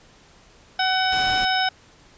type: harmonic tone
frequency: 751 Hz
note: F#5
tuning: 26 cents sharp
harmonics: 1 / 2 / 3 / 4 / 5 / 7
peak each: -22 / -24 / -31 / -29 / -28 / -28 dBFS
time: 0.79-1.69 s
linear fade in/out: 5 ms
type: noise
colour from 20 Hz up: pink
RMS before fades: -33 dBFS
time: 1.12-1.45 s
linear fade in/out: 2 ms
effects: pink hiss -52 dBFS RMS until 2.17 s + resampled to 16000 Hz